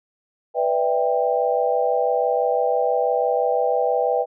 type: chord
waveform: sine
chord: E minor seventh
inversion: second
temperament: just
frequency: 494.4 / 593.3 / 659.3 / 791.1 Hz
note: B4 / D5 / E5 / G5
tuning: +2 / +18 / 0 / +16 cents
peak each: -21 / -25 / -24 / -23 dBFS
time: 0.54-4.26 s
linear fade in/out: 50 ms
effects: none